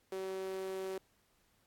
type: tone with high-pass filter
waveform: sawtooth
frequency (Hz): 190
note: F#3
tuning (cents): +46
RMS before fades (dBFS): -40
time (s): 0.12-0.98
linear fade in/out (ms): 2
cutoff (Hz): 410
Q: 4.9
effects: pink hiss -73 dBFS RMS until 1.66 s + AAC 64 kbps